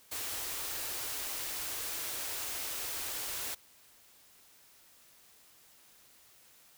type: band-stop noise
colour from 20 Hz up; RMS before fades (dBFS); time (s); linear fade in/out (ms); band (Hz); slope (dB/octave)
white; -38; 0.11-3.55; 10; 130 to 260; 48
effects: white hiss -61 dBFS RMS until 6.77 s